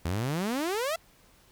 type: exponential sweep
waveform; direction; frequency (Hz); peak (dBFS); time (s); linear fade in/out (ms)
sawtooth; up; 79.1 to 684; -24; 0.05-0.96; 5
effects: pink hiss -60 dBFS RMS until 1.51 s